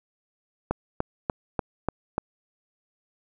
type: click train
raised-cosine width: 1 ms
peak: -10 dBFS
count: 6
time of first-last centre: 0.71-2.181 s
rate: 3.4 Hz
effects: none